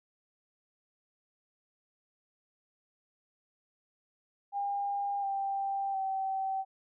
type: tone with pitch steps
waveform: sine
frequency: 804 / 787 / 770.4 Hz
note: G5 / G5 / G5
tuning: +44 / +7 / -30 cents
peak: -30 dBFS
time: 4.52-6.65 s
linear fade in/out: 50 ms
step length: 710 ms
effects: none